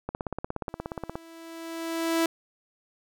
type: click train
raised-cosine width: 1 ms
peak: -17 dBFS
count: 19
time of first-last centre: 0.09-1.155 s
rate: 16.9 Hz
type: tone with exponential growth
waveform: sawtooth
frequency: 329.6 Hz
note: E4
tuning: in tune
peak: -17 dBFS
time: 0.69-2.26 s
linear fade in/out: 2 ms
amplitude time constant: 340 ms
effects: none